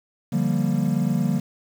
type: chord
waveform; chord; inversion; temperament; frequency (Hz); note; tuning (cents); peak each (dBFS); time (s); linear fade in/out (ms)
triangle; G minor seventh; second; equal; 146.83 / 174.61 / 196 / 233.1; D3 / F3 / G3 / Bb3; 0 / 0 / 0 / 0; -23; 0.32-1.4; 10
effects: 7-bit